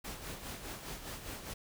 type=noise with tremolo; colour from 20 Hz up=pink; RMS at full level=-42 dBFS; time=0.04-1.54 s; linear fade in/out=10 ms; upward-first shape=sine; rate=4.9 Hz; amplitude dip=55%; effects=none